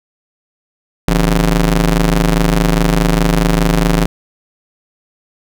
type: ring-modulated tone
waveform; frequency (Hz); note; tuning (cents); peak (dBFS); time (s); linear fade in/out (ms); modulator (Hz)
sawtooth; 107.4; A2; -41; -3; 1.08-4.06; 0; 66.1
effects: none